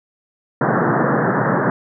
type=band-pass noise; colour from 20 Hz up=pink; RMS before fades=-17 dBFS; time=0.61-1.7 s; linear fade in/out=2 ms; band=120 to 1800 Hz; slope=96 dB/octave; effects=none